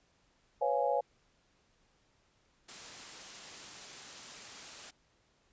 sine chord, C# dominant seventh, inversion third, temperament just, 498.9 / 554.4 / 693 / 831.5 Hz, B4 / C#5 / E#5 / G#5, +17 / 0 / -14 / +2 cents, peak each -34 / -32 / -35 / -33 dBFS, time 0.61-1.01 s, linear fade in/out 10 ms
white high-pass noise, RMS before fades -47 dBFS, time 2.68-4.91 s, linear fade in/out 10 ms, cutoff 120 Hz, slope 12 dB/octave
effects pink hiss -71 dBFS RMS until 5.52 s + resampled to 16000 Hz

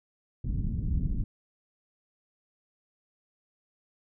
pink low-pass noise, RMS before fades -29 dBFS, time 0.44-1.24 s, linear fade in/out 5 ms, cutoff 210 Hz, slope 24 dB/octave, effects none

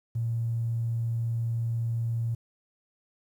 triangle tone, 115.7 Hz, A#2, 13 cents flat, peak -22 dBFS, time 0.15-2.35 s, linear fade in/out 10 ms, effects tanh soft clip ceiling -24 dBFS + 10-bit

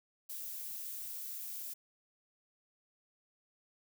violet noise, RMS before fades -43 dBFS, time 0.29-1.74 s, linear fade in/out 10 ms, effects none

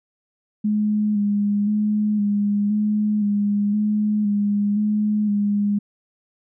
sine tone with vibrato, 207.7 Hz, G#3, in tune, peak -17 dBFS, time 0.64-5.79 s, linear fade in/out 10 ms, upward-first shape square, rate 0.97 Hz, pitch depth 26 cents each way, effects none

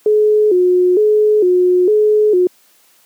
sine tone with vibrato, 392 Hz, G4, in tune, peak -8 dBFS, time 0.06-2.47 s, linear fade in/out 2 ms, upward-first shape square, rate 1.1 Hz, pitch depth 140 cents each way, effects white hiss -52 dBFS RMS until 3.05 s + high-pass 200 Hz 12 dB/octave

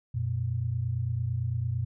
sine tone pair together, 91.7 / 120.62 Hz, F#2 / B2, -15 / -40 cents, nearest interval perfect fourth, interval 475 cents, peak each -32 / -28 dBFS, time 0.14-1.85 s, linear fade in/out 10 ms, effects none

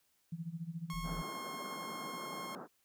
sine tone with tremolo, 166 Hz, E3, 12 cents sharp, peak -36 dBFS, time 0.32-1.23 s, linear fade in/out 5 ms, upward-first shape sine, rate 14 Hz, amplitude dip 85%
sawtooth tone with pitch glide, 1086 to 1073.5 Hz, C#6 to C6, -36 to +44 cents, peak -39 dBFS, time 0.9-2.55 s, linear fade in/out 0 ms, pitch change -20 cents, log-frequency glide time 1-1.29 s
triangle tone, 41.2 Hz, E1, in tune, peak -40 dBFS, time 0.93-1.22 s, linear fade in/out 10 ms
pink band-pass noise, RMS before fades -47 dBFS, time 1.03-2.68 s, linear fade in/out 50 ms, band 160 to 1500 Hz, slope 48 dB/octave
effects white hiss -75 dBFS RMS until 2.84 s

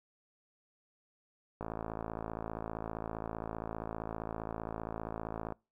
click train, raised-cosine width 1 ms, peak -24 dBFS, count 217, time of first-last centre 1.61-5.523 s, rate 55.2 Hz, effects noise-tail reverb RT60 0.3 s tail -26 dB re dry

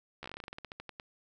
slowing click train, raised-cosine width 0.3 ms, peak -26 dBFS, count 18, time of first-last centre 0.23-0.999 s, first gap 13 ms, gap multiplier 1.14, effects none

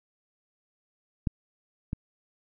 clicks, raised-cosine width 5 ms, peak -13 / -18 dBFS, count 2, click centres 1.272 / 1.931 s, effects none

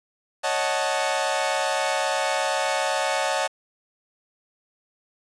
sawtooth chord, D# half-diminished seventh, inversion third, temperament equal, 554.4 / 622.3 / 740 / 880 Hz, C#5 / D#5 / F#5 / A5, 0 / 0 / 0 / 0 cents, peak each -24 dBFS, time 0.43-3.48 s, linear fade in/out 20 ms, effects resampled to 22050 Hz + 7-bit

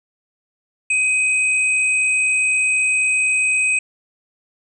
sine tone pair together, 2515 / 8068 Hz, D#7 / B8, +18 / +36 cents, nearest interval octave + minor sixth, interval 2018 cents, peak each -15 / -24 dBFS, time 0.9-3.79 s, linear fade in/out 5 ms, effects none

